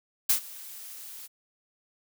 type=noise with ADSR envelope; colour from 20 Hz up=blue; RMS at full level=-21 dBFS; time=0.29-1.28 s; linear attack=8 ms; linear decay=100 ms; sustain=-22 dB; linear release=27 ms; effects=none